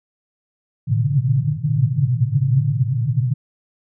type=band-pass noise; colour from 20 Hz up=pink; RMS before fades=-18 dBFS; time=0.87-3.34 s; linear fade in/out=20 ms; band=110 to 150 Hz; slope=96 dB/octave; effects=none